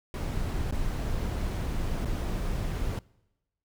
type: noise with dropouts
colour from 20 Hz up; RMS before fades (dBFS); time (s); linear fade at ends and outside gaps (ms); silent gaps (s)
brown; -30; 0.14-2.99; 1; 0.71-0.724 / 2.049-2.055
effects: noise-tail reverb RT60 1.0 s tail -24 dB re dry